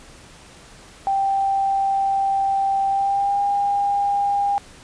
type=tone with pitch glide; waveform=sine; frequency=784 to 805.6 Hz; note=G5 to G5; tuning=0 to +47 cents; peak=-17 dBFS; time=1.07-4.58 s; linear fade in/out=0 ms; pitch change=+47 cents; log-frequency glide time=2.88-3.41 s; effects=pink hiss -45 dBFS RMS until 4.83 s + resampled to 22050 Hz